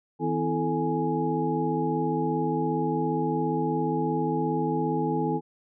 sine tone cluster, 160.2 / 255.1 / 332.3 / 437.4 / 833 Hz, E3 / C4 / E4 / A4 / G#5, -49 / -44 / +14 / -10 / +5 cents, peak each -30 dBFS, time 0.19-5.41 s, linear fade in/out 50 ms, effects none

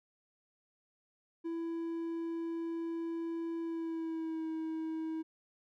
triangle tone with pitch glide, 332.3 to 319.9 Hz, E4 to D#4, +14 to +48 cents, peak -33 dBFS, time 1.44-5.23 s, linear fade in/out 20 ms, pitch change -66 cents, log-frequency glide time 3.61-4.48 s, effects none

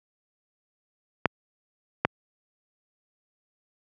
clicks, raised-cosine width 0.5 ms, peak -4 dBFS, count 2, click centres 1.257 / 2.05 s, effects high-pass 100 Hz 12 dB/octave

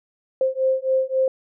sine beating tone pair, 523.3 / 527 Hz, C5 / C5, 0 / +12 cents, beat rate 3.7 Hz, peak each -21 dBFS, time 0.41-1.28 s, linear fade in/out 2 ms, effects none

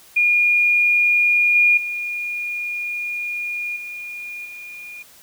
sine tone with level steps, 2430 Hz, D#7, 42 cents flat, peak -13 / -11 / -23 / -29 / -33 dBFS, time 0.16-5.03 s, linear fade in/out 10 ms, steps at 1.55 / 1.77 / 3.76 / 4.45 s, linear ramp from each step 5 ms, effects white hiss -48 dBFS RMS until 5.22 s

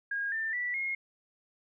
sine tone with pitch steps, 1630 / 1787.8 / 1960.9 / 2151 Hz, G#6 / A6 / B6 / C7, -33 / +27 / -13 / +47 cents, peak -30 dBFS, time 0.11-0.95 s, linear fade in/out 5 ms, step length 210 ms, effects none

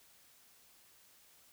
silence, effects white hiss -64 dBFS RMS until 1.52 s

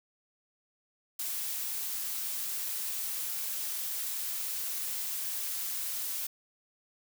blue noise, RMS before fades -35 dBFS, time 1.19-6.27 s, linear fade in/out 5 ms, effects none

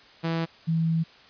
sawtooth / sine tone pair in turn, 164.81 / 163.39 Hz, E3 / E3, 0 / -15 cents, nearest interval unison, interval 15 cents, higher first, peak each -21 dBFS, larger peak neither, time 0.23-0.46 / 0.67-1.04 s, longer second, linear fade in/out 20 ms, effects white hiss -52 dBFS RMS until 1.29 s + resampled to 11025 Hz

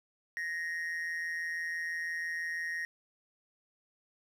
triangle tone with amplitude modulation, 1869 Hz, A#6, 4 cents sharp, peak -29 dBFS, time 0.37-2.85 s, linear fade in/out 0 ms, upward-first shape sine, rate 166 Hz, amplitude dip 65%, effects none

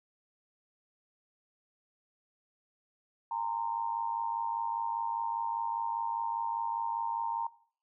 sine tone with amplitude modulation, 924 Hz, A#5, 16 cents flat, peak -28 dBFS, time 3.31-7.47 s, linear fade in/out 5 ms, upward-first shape sine, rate 105 Hz, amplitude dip 80%, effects noise-tail reverb RT60 0.5 s tail -19 dB re dry

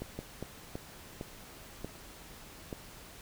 slowing click train, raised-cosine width 2 ms, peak -24 dBFS, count 7, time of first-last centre 0.02-2.728 s, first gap 170 ms, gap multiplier 1.39, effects pink hiss -51 dBFS RMS until 3.21 s

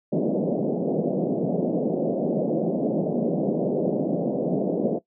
pink band-pass noise, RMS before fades -24 dBFS, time 0.12-4.99 s, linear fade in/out 10 ms, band 160 to 640 Hz, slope 48 dB/octave, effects noise-tail reverb RT60 0.1 s tail -18 dB re dry

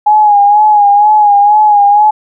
sine tone with vibrato, 830.6 Hz, G#5, in tune, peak -3 dBFS, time 0.06-2.11 s, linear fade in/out 10 ms, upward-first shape sine, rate 2.1 Hz, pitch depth 48 cents each way, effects none

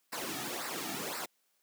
pink noise with flanger, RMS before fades -38 dBFS, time 0.12-1.26 s, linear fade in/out 10 ms, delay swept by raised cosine 0.3 to 2 ms, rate 1.9 Hz, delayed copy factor -0.75, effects white hiss -75 dBFS RMS until 1.62 s + high-pass 200 Hz 12 dB/octave

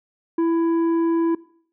sine tone with tanh clipping, 332.1 Hz, E4, 13 cents sharp, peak -18 dBFS, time 0.38-1.35 s, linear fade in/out 5 ms, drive 7 dB, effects noise-tail reverb RT60 0.6 s tail -21 dB re dry

